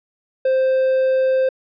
triangle tone, 523.3 Hz, C5, in tune, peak -12 dBFS, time 0.45-1.49 s, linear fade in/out 5 ms, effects resampled to 11025 Hz

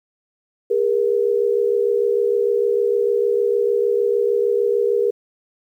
sine tone pair together, 407.6 / 474.2 Hz, G#4 / A#4, -32 / +30 cents, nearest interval minor third, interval 262 cents, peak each -18 dBFS, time 0.7-5.11 s, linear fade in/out 10 ms, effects 9-bit

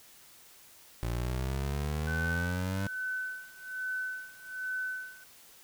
25% pulse exponential sweep, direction up, 57.5 to 99 Hz, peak -27 dBFS, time 1.03-2.87 s, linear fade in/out 0 ms
sine tone with tremolo, 1512 Hz, F#6, 37 cents sharp, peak -31 dBFS, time 2.07-5.24 s, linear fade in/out 5 ms, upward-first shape sine, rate 1.2 Hz, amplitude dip 90%
effects white hiss -56 dBFS RMS until 5.63 s

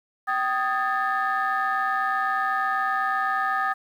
sine tone cluster, 773 / 1243 / 1646 / 1774 Hz, G5 / D#6 / G#6 / A6, -24 / -2 / -16 / +14 cents, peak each -26 / -24 / -30 / -29 dBFS, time 0.27-3.74 s, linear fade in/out 20 ms, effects tanh soft clip ceiling -15 dBFS + 9-bit

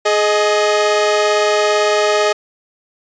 sawtooth tone pair together, 420.8 / 622.3 Hz, G#4 / D#5, +23 / 0 cents, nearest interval perfect fifth, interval 677 cents, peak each -11 dBFS, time 0.05-2.33 s, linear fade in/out 10 ms, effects resampled to 16000 Hz

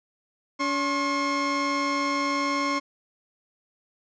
30% pulse tone pair together, 284.3 / 1076 Hz, C#4 / C6, +44 / +48 cents, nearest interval octave + major seventh, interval 2304 cents, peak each -25 / -23 dBFS, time 0.59-2.8 s, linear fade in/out 20 ms, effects resampled to 16000 Hz + 10-bit

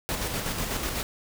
pink noise with tremolo, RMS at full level -29 dBFS, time 0.09-1.03 s, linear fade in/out 0 ms, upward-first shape square, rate 8.1 Hz, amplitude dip 35%, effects none

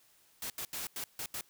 white noise bursts at uneven times, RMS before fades -39 dBFS, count 6, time 0.42-0.5 / 0.58-0.65 / 0.73-0.87 / 0.96-1.04 / 1.19-1.26 / 1.34-1.41 s, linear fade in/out 2 ms, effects white hiss -66 dBFS RMS until 1.49 s

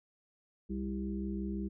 harmonic tone with a mistuned harmonic, 65.9 Hz, C2, 13 cents sharp, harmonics 1 / 3 / 5 / 6, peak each -40 / -36 / -41 / -47 dBFS, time 0.69-1.69 s, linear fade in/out 20 ms, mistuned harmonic 1, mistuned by -40 cents, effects none

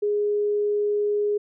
sine tone, 414.4 Hz, G#4, 4 cents flat, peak -20 dBFS, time 0.02-1.38 s, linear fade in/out 10 ms, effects none

